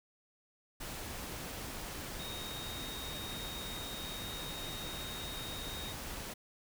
sine tone in noise, 3729 Hz, A#7, in tune, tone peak -44 dBFS, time 2.19-5.93 s, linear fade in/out 10 ms, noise pink, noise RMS -43 dBFS, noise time 0.8-6.34 s, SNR -4 dB, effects none

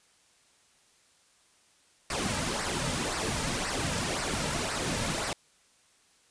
pink noise with flanger, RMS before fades -31 dBFS, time 2.1-5.33 s, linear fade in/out 2 ms, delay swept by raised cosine 0.29 to 2.79 ms, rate 1.9 Hz, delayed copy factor -0.6, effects white hiss -64 dBFS RMS until 6.3 s + resampled to 22050 Hz

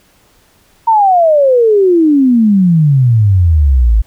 sine exponential sweep, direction down, 932.3 to 51.2 Hz, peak -5 dBFS, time 0.87-4.02 s, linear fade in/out 10 ms, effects pink hiss -50 dBFS RMS until 4.06 s

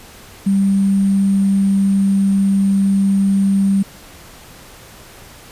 sine tone with sample-and-hold, 196 Hz, G3, in tune, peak -11 dBFS, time 0.46-3.83 s, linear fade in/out 10 ms, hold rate 8820 Hz, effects pink hiss -40 dBFS RMS until 5.51 s + resampled to 32000 Hz

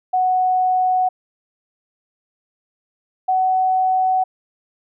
sine tone pair in turn, 740 / 749 Hz, F#5 / F#5, 0 / +21 cents, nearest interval unison, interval 21 cents, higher second, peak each -14 dBFS, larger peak neither, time 0.13-1.09 / 3.28-4.24 s, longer neither, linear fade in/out 10 ms, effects none

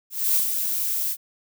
violet noise with ADSR envelope, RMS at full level -19 dBFS, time 0.1-1.17 s, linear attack 250 ms, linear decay 110 ms, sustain -6 dB, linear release 62 ms, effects none

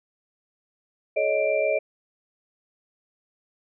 sine tone cluster, 429.1 / 559 / 626 / 2361 Hz, A4 / C#5 / D#5 / D7, -43 / +14 / +10 / +9 cents, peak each -29 / -25 / -23 / -30 dBFS, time 1.16-1.79 s, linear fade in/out 10 ms, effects none

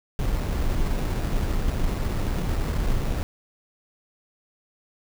brown noise with sample-and-hold, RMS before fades -24 dBFS, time 0.19-3.23 s, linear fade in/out 0 ms, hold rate 3150 Hz, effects none

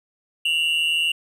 triangle tone pair together, 2746 / 2907 Hz, F7 / F#7, -30 / -31 cents, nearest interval minor second, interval 99 cents, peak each -20 dBFS, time 0.45-1.12 s, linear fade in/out 5 ms, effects none

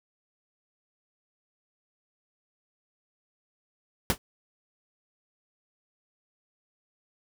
pink noise with exponential decay, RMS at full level -20 dBFS, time 4.1-4.18 s, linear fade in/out 1 ms, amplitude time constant 17 ms, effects none

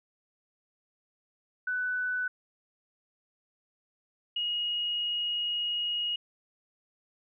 sine tone pair in turn, 1495 / 2883 Hz, F#6 / F#7, +17 / -46 cents, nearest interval major seventh, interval 1137 cents, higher second, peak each -28 dBFS, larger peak neither, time 1.67-2.28 / 4.36-6.16 s, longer second, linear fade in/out 5 ms, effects none

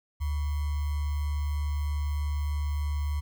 sine tone with sample-and-hold, 73.42 Hz, D2, in tune, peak -26 dBFS, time 0.2-3.21 s, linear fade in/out 20 ms, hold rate 1050 Hz, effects none

